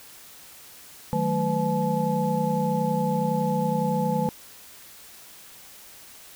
sine tone cluster, 157.2 / 186.9 / 218.9 / 502 / 859 Hz, D#3 / F#3 / A3 / B4 / A5, +18 / +18 / -9 / +28 / -42 cents, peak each -28 dBFS, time 1.13-4.29 s, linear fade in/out 0 ms, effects white hiss -47 dBFS RMS until 6.35 s

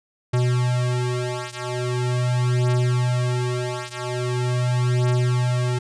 square beating tone pair, 123.6 / 124.02 Hz, B2 / B2, +2 / +8 cents, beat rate 0.42 Hz, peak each -23 / -24 dBFS, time 0.33-5.79 s, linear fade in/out 10 ms, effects resampled to 22050 Hz

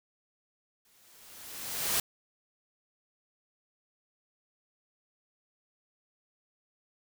white noise with exponential growth, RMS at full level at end -27 dBFS, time 0.85-2 s, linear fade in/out 2 ms, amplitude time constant 250 ms, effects none

